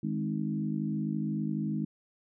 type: harmonic tone with a mistuned harmonic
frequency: 51.91 Hz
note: G#1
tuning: in tune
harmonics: 3 / 4 / 5 / 6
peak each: -34 / -32 / -38 / -37 dBFS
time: 0.03-1.85 s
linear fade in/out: 5 ms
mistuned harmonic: 5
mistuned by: +18 cents
effects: none